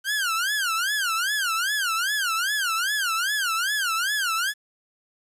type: tone with vibrato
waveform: sawtooth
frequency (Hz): 1500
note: F#6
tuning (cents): +23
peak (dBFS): -19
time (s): 0.04-4.54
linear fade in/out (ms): 50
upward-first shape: sine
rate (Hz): 2.5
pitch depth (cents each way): 240
effects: resampled to 32000 Hz + 9-bit